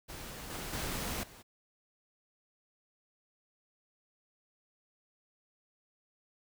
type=noise with level steps; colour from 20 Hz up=pink; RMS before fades=-45 / -41 / -37 / -54 dBFS; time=0.08-1.43 s; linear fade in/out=20 ms; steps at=0.5 / 0.73 / 1.23 s; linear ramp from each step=5 ms; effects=none